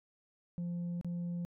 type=tone with dropouts; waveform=sine; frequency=173.7 Hz; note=F3; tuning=9 cents flat; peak=-32 dBFS; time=0.58-1.45 s; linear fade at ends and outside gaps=0 ms; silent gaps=1.012-1.046 s; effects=tanh soft clip ceiling -34 dBFS